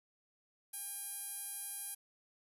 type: tone with band-pass filter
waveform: sawtooth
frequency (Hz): 804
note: G5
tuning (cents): +44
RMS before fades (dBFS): -44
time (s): 0.73-1.95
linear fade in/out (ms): 10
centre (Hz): 11000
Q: 5.9
effects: none